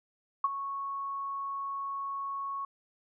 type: tone with ADSR envelope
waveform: sine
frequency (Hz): 1105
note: C#6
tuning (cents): -6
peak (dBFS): -21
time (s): 0.44-2.65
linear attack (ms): 4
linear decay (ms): 30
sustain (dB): -12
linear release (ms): 3
effects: none

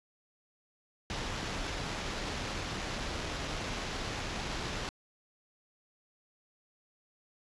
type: noise with sample-and-hold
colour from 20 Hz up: pink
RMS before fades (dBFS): -37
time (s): 1.1-4.89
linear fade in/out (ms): 0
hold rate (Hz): 8820
effects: resampled to 22050 Hz

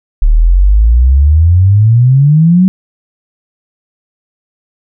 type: exponential sweep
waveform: sine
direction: up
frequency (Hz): 36 to 191.5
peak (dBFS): -3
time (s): 0.22-2.68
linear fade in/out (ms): 0
effects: none

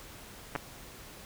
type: clicks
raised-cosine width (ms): 0.5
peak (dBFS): -17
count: 2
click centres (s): 0.553 / 0.56
effects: pink hiss -49 dBFS RMS until 1.25 s

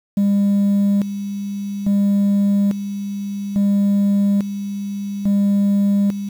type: tone with tremolo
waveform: sine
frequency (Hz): 200.9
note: G3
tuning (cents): +43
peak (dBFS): -10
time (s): 0.17-6.29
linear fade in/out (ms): 5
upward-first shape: square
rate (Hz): 0.59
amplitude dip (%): 75
effects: tanh soft clip ceiling -12 dBFS + 7-bit

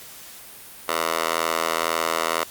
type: tone with high-pass filter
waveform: 10% pulse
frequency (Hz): 82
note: E2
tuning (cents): -9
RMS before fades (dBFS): -24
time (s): 0.88-2.44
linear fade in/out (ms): 10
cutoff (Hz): 780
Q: 1.6
effects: white hiss -42 dBFS RMS until 2.5 s + Opus 48 kbps

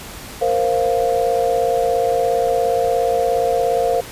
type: chord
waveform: sine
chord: Bb suspended second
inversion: none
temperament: equal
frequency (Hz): 466.2 / 523.3 / 698.5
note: Bb4 / C5 / F5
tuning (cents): 0 / 0 / 0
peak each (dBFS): -19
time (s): 0.41-4.01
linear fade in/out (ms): 10
effects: pink hiss -34 dBFS RMS until 4.11 s + resampled to 32000 Hz

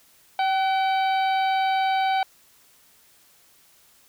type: harmonic tone with a mistuned harmonic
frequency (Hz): 768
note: G5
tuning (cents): -36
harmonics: 1 / 2 / 3 / 4 / 5 / 6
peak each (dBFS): -20 / -32 / -32 / -37 / -37 / -42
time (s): 0.39-2.23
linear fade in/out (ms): 2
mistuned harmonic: 2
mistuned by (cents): -45
effects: white hiss -57 dBFS RMS until 4.08 s

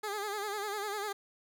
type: tone with vibrato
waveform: 15% pulse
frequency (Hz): 412.6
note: G#4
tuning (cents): -11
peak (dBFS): -28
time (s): 0.03-1.13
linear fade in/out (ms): 10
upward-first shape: sine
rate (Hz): 10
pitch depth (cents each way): 76
effects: none

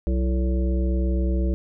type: harmonic tone with a mistuned harmonic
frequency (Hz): 63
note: B1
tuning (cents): +35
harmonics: 1 / 3 / 5 / 7 / 9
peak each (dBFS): -20 / -29 / -30 / -36 / -36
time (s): 0.07-1.54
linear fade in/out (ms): 0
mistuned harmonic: 5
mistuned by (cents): +95
effects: none

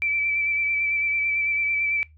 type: tone with vibrato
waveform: sine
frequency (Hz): 2322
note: D7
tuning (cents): -20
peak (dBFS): -21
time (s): 0.02-2.03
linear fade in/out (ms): 0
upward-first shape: sine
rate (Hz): 9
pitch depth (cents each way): 24
effects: noise-tail reverb RT60 0.2 s tail -22 dB re dry + added 77 Hz sine -49 dBFS peak until 2.17 s

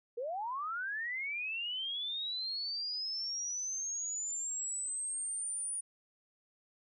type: linear sweep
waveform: sine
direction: up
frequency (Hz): 448.6 to 9600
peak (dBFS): -35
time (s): 0.17-5.81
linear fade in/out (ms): 10
effects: none

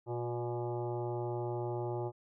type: harmonic tone with a mistuned harmonic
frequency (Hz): 120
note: B2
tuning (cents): -49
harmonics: 1 / 3 / 4 / 5 / 6 / 7 / 8 / 9 / 10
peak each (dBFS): -38 / -37 / -47 / -44 / -50 / -43 / -55 / -57 / -57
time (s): 0.06-2.12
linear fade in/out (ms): 50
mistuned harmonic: 4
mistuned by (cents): +25
effects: none

